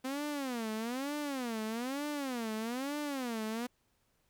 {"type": "tone with vibrato", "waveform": "sawtooth", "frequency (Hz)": 253.8, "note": "B3", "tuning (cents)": 47, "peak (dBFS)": -31, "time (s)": [0.04, 3.67], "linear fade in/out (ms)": 10, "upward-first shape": "sine", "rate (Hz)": 1.1, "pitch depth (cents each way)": 270, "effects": ["pink hiss -75 dBFS RMS until 4.29 s"]}